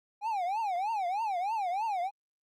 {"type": "tone with vibrato", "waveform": "triangle", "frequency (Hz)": 797, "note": "G5", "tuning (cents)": 28, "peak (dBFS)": -27, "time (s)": [0.21, 2.11], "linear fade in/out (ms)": 50, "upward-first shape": "triangle", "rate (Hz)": 3.2, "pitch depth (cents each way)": 270, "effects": ["Opus 48 kbps"]}